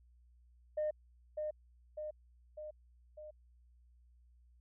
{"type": "tone with echo", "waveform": "sine", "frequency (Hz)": 609, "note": "D#5", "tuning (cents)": -37, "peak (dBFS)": -31, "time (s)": [0.77, 0.91], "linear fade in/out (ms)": 10, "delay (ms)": 600, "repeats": 4, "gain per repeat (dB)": -4, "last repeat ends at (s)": 3.31, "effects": ["tanh soft clip ceiling -29 dBFS", "added 60 Hz sine -62 dBFS peak until 4.6 s"]}